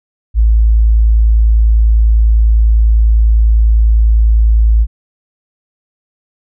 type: tone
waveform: sine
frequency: 55 Hz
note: A1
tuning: in tune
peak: -5 dBFS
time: 0.34-4.87 s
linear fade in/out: 50 ms
effects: none